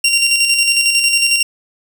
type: tone with tremolo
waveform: 20% pulse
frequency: 2764 Hz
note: F7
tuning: 19 cents flat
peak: -5 dBFS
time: 0.04-1.43 s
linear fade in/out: 5 ms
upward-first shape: square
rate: 11 Hz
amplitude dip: 40%
effects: none